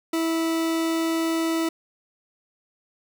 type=tone; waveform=40% pulse; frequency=327.3 Hz; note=E4; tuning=12 cents flat; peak=-21 dBFS; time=0.13-1.69 s; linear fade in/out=5 ms; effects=none